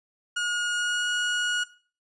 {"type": "tone with pitch glide", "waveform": "30% pulse", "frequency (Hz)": [1438, 1450.5], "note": ["F#6", "F#6"], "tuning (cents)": [-50, -35], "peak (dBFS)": -22, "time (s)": [0.36, 1.64], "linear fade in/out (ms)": 10, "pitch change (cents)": 15, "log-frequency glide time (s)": [0.69, 1.09], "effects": ["noise-tail reverb RT60 0.4 s tail -17 dB re dry", "resampled to 22050 Hz"]}